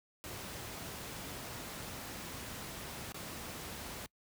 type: noise with dropouts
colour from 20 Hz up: pink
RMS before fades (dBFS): -44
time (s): 0.24-4.06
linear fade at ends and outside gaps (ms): 0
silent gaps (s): 3.121-3.144
effects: noise-tail reverb RT60 0.1 s tail -25 dB re dry + high-pass 60 Hz 12 dB/octave